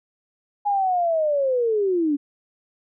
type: linear sweep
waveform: sine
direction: down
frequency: 830.6 to 277.2 Hz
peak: -18 dBFS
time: 0.65-2.17 s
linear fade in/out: 20 ms
effects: none